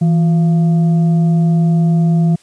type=tone with frequency modulation; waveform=sine; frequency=164.81 Hz; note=E3; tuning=in tune; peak=-9 dBFS; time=0.01-2.36 s; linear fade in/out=10 ms; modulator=525 Hz; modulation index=0.22; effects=white hiss -49 dBFS RMS until 2.42 s + resampled to 22050 Hz